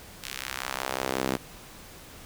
sawtooth tone with high-pass filter sweep, 65.5 Hz, C2, 2 cents sharp, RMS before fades -32 dBFS, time 0.23-1.37 s, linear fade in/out 10 ms, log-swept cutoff 2900 to 230 Hz, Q 0.98, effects pink hiss -47 dBFS RMS until 2.25 s

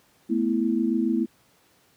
sine chord, A suspended second, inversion none, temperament equal, 220 / 246.9 / 329.6 Hz, A3 / B3 / E4, 0 / 0 / 0 cents, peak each -25 dBFS, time 0.29-1.26 s, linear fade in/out 20 ms, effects pink hiss -61 dBFS RMS until 1.96 s + high-pass 100 Hz 12 dB/octave

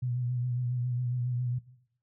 sine tone with vibrato, 123.47 Hz, B2, in tune, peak -28 dBFS, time 0.02-1.59 s, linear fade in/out 10 ms, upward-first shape triangle, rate 7.3 Hz, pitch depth 49 cents each way, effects noise-tail reverb RT60 0.7 s tail -17 dB re dry

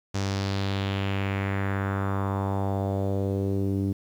sawtooth tone with low-pass filter sweep, 98 Hz, G2, in tune, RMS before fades -27 dBFS, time 0.14-3.93 s, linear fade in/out 10 ms, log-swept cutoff 6200 to 290 Hz, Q 2.5, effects 9-bit

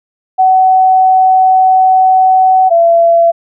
sine tone pair in turn, 752 / 675.3 Hz, F#5 / E5, +28 / +42 cents, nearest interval major second, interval 186 cents, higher first, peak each -4 dBFS, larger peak neither, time 0.38-2.7 / 2.7-3.32 s, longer first, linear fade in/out 20 ms, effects none

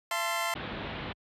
20% pulse chord, A minor, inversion second, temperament equal with one note detuned, 676.6 / 880 / 1046.5 Hz, E5 / A5 / C6, +45 / 0 / 0 cents, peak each -28 / -31 / -27 dBFS, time 0.11-0.54 s, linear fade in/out 2 ms
pink low-pass noise, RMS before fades -37 dBFS, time 0.55-1.13 s, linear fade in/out 10 ms, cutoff 3800 Hz, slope 48 dB/octave
effects high-pass 60 Hz 12 dB/octave + resampled to 32000 Hz

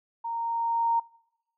sine tone with level ramp, 926 Hz, A#5, 12 cents flat, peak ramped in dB -30 to -21 dBFS, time 0.24-1 s, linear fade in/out 10 ms, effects noise-tail reverb RT60 0.9 s tail -24 dB re dry

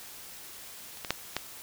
clicks, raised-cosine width 0.2 ms, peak -28 / -18 / -8 / -11 dBFS, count 4, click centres 0.972 / 1.048 / 1.106 / 1.366 s, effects white hiss -46 dBFS RMS until 1.62 s

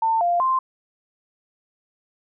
sine tone with pitch steps, 898 / 697 / 1046 Hz, A5 / F5 / C6, +35 / -4 / -1 cents, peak -17 dBFS, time 0.02-0.59 s, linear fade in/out 5 ms, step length 190 ms, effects none

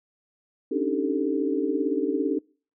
sine tone cluster, 273.9 / 291.2 / 309.3 / 391.7 / 445.3 Hz, C#4 / D4 / D#4 / G4 / A4, -21 / -15 / -10 / -1 / +21 cents, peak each -29 dBFS, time 0.71-2.39 s, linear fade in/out 10 ms, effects noise-tail reverb RT60 0.4 s tail -25 dB re dry

